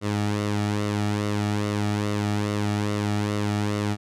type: tone with flanger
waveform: sawtooth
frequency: 103.83 Hz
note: G#2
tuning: in tune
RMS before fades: -25 dBFS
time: 0.01-3.97 s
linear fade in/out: 50 ms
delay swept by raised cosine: 1.2 to 1.98 ms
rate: 2.4 Hz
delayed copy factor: -0.55
effects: low-pass 9000 Hz 12 dB/octave